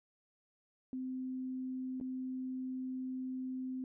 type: tone with dropouts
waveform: sine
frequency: 258 Hz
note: C4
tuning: 24 cents flat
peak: -37 dBFS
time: 0.93-3.84 s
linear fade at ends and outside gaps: 1 ms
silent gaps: 2.001-2.011 s
effects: none